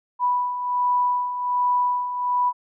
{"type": "beating tone pair", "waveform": "sine", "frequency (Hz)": [985, 986.3], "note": ["B5", "B5"], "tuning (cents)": [-5, -3], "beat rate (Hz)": 1.3, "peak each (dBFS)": [-27, -20], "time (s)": [0.19, 2.53], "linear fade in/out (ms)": 50, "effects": []}